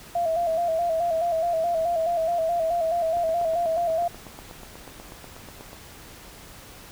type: tone with vibrato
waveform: sine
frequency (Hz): 670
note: E5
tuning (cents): +28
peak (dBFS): -21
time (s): 0.15-4.08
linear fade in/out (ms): 5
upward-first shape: square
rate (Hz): 4.7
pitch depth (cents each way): 56
type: click train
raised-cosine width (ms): 1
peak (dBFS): -27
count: 22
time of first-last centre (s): 3.17-5.731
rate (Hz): 8.2
effects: pink hiss -45 dBFS RMS until 6.91 s